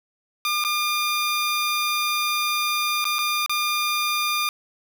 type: tone with dropouts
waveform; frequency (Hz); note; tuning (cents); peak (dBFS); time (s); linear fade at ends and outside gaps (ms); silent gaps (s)
15% pulse; 1205; D6; +44; -15; 0.45-4.49; 1; 0.64-0.648 / 3.043-3.052 / 3.185-3.189 / 3.462-3.495
effects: none